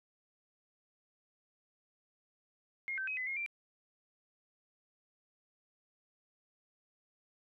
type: tone with pitch steps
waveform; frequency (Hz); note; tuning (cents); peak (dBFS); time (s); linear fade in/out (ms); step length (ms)
sine; 2140 / 1549 / 2536 / 2018 / 2147 / 2359; C7 / G6 / D#7 / B6 / C7 / D7; +38 / -21 / +32 / +37 / +44 / +7; -35; 2.88-3.462; 0; 97
effects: none